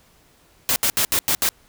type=noise bursts at uneven times; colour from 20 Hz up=white; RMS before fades=-19 dBFS; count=6; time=0.69-0.76 / 0.83-0.9 / 0.97-1.05 / 1.12-1.19 / 1.28-1.35 / 1.42-1.49 s; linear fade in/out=0 ms; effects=pink hiss -56 dBFS RMS until 1.68 s